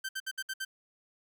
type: tone bursts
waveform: sawtooth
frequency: 1553 Hz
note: G6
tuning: 17 cents flat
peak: -30 dBFS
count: 6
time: 0.04-0.65 s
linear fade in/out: 10 ms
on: 50 ms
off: 62 ms
effects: none